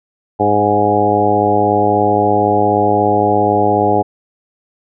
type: harmonic tone with a mistuned harmonic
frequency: 103.83 Hz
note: G#2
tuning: in tune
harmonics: 1 / 2 / 3 / 4 / 5 / 6 / 7 / 8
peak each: -22 / -22 / -19 / -17 / -19 / -21 / -16 / -16 dBFS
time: 0.39-4.03 s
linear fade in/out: 20 ms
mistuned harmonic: 7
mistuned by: +16 cents
effects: none